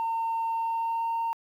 sine tone with pitch glide, 910 to 917.4 Hz, A#5 to A#5, -42 to -28 cents, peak -24 dBFS, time 0-1.33 s, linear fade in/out 0 ms, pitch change +14 cents, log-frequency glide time 0.51-1.08 s, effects tanh soft clip ceiling -24 dBFS + 10-bit

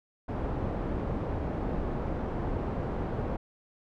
pink low-pass noise, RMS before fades -32 dBFS, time 0.28-3.37 s, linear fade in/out 10 ms, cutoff 770 Hz, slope 12 dB/octave, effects none

